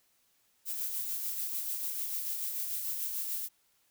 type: noise with tremolo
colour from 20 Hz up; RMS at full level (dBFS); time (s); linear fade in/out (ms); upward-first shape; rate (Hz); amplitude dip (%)
violet; -34; 0.65-3.49; 50; sine; 6.8; 35
effects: white hiss -71 dBFS RMS until 3.9 s